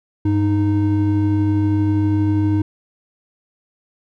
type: tone pair together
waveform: triangle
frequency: 98.92 / 309.2 Hz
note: G2 / D#4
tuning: +16 / -11 cents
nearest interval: octave + minor sixth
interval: 1973 cents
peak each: -15 dBFS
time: 0.25-2.62 s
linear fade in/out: 5 ms
effects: none